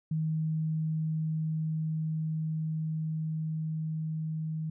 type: tone with level ramp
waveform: sine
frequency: 157.8 Hz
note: D#3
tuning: 25 cents sharp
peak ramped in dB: -27 to -31 dBFS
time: 0.11-4.7 s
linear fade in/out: 5 ms
effects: none